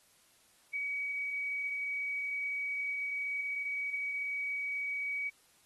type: tone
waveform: sine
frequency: 2266 Hz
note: C#7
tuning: 37 cents sharp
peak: -33 dBFS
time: 0.73-5.3 s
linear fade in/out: 10 ms
effects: white hiss -66 dBFS RMS until 5.65 s + AAC 32 kbps